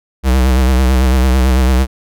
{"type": "tone with vibrato", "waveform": "square", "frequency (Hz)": 64.4, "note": "C2", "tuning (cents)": -27, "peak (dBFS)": -9, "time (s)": [0.23, 1.87], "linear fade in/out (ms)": 50, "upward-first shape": "sine", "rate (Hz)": 9, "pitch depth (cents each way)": 66, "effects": []}